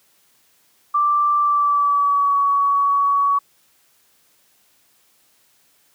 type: tone with pitch glide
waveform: sine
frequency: 1174.7 to 1126.8 Hz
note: D6 to C#6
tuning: 0 to +28 cents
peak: -14 dBFS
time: 0.94-3.39 s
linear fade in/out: 10 ms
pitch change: -72 cents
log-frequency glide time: 1.38-2.39 s
effects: white hiss -59 dBFS RMS until 5.94 s + high-pass 80 Hz 12 dB/octave